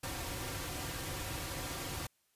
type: noise with comb filter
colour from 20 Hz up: pink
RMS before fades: -40 dBFS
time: 0.03-2.07 s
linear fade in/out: 5 ms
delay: 4.7 ms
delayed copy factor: -0.6
effects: white hiss -75 dBFS RMS until 2.35 s + resampled to 32000 Hz